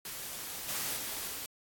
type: noise with level steps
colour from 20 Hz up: white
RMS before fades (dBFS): -41 / -35 / -38 / -40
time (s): 0.05-1.46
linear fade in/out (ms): 2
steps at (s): 0.68 / 0.96 / 1.27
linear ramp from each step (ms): 10
effects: AAC 64 kbps